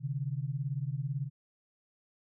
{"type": "beating tone pair", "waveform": "sine", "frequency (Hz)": [130.9, 148.9], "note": ["C3", "D3"], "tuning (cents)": [1, 24], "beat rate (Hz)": 18, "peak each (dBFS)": [-34, -35], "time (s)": [0, 1.3], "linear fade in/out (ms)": 50, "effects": []}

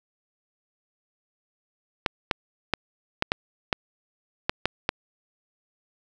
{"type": "clicks", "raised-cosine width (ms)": 0.3, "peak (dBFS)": -5, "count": 9, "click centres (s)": [2.062, 2.312, 2.737, 3.224, 3.319, 3.728, 4.495, 4.656, 4.891], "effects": []}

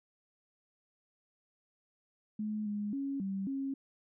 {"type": "tone with pitch steps", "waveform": "sine", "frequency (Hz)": [213.1, 207, 276, 194.3, 272], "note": ["G#3", "G#3", "C#4", "G3", "C#4"], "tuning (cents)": [45, -5, -7, -15, -33], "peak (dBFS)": -33, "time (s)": [2.39, 3.74], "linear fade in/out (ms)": 5, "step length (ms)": 270, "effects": []}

